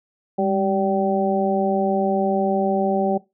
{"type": "harmonic tone with a mistuned harmonic", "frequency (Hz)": 193.1, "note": "G3", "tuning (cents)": -26, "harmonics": [1, 2, 3, 4], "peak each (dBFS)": [-23, -23, -23, -23], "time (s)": [0.38, 3.18], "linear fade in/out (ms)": 10, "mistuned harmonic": 1, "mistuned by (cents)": 58, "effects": ["noise-tail reverb RT60 0.2 s tail -18 dB re dry"]}